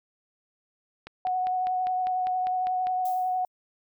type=click train; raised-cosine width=0.3 ms; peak=-24 dBFS; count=10; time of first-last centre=1.07-2.87 s; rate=5 Hz
type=tone with vibrato; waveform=sine; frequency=738 Hz; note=F#5; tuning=5 cents flat; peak=-24 dBFS; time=1.25-3.45 s; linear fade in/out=2 ms; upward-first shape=sine; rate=11 Hz; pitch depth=14 cents each way
type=noise with exponential decay; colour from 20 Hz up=violet; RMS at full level=-40 dBFS; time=3.05-3.48 s; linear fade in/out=5 ms; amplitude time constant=92 ms
effects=none